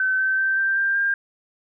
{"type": "tone with pitch steps", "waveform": "sine", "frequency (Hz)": [1529, 1543.2, 1557.5, 1572, 1586.6, 1601.3], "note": ["G6", "G6", "G6", "G6", "G6", "G6"], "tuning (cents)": [-44, -28, -12, 4, 20, 36], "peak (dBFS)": -18, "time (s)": [0, 1.14], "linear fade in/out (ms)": 2, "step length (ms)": 190, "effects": []}